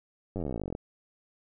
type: slowing click train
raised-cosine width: 2 ms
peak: -21 dBFS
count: 25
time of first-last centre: 0.36-0.751 s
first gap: 10 ms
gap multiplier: 1.04
effects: none